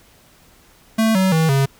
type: tone with pitch steps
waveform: square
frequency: 222.2 / 189.02 / 160.79 / 136.78 Hz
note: A3 / F#3 / E3 / C#3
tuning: +17 / +37 / -43 / -23 cents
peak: -14 dBFS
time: 0.98-1.66 s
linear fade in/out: 10 ms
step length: 170 ms
effects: pink hiss -51 dBFS RMS until 1.79 s